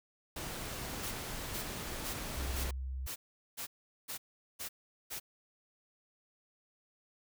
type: noise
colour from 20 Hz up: pink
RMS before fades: -41 dBFS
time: 0.36-2.71 s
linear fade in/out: 5 ms
type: noise bursts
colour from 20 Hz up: white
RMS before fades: -41 dBFS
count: 9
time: 1.02-5.2 s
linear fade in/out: 20 ms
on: 100 ms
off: 410 ms
type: tone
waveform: sine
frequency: 65.41 Hz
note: C2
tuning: in tune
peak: -36 dBFS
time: 2.37-3.07 s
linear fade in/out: 5 ms
effects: none